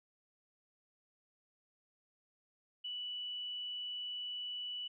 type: tone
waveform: sine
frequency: 2960 Hz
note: F#7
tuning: in tune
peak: -39 dBFS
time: 2.84-4.88 s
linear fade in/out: 10 ms
effects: none